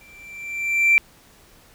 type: tone with exponential growth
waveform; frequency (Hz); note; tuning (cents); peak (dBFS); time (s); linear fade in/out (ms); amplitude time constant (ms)
triangle; 2349; D7; 0; -7; 0.01-0.98; 0; 210
effects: tanh soft clip ceiling -9 dBFS + pink hiss -52 dBFS RMS until 1.74 s